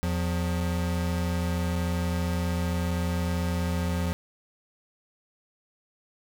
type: tone pair together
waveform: square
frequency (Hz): 84.2 / 177.08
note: E2 / F3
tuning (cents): +37 / +24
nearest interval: octave + minor second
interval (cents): 1287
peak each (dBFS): -28 / -30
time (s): 0.03-4.13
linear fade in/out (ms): 0
effects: none